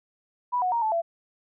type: tone with pitch steps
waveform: sine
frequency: 983 / 733 / 935 / 872 / 674 Hz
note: B5 / F#5 / A#5 / A5 / E5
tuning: -8 / -16 / +5 / -16 / +38 cents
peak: -22 dBFS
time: 0.52-1.02 s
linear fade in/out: 20 ms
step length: 100 ms
effects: none